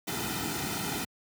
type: noise with comb filter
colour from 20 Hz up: pink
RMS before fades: -33 dBFS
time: 0.07-1.05 s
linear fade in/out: 10 ms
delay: 1.8 ms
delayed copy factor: -0.8
effects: high-pass 80 Hz 12 dB/octave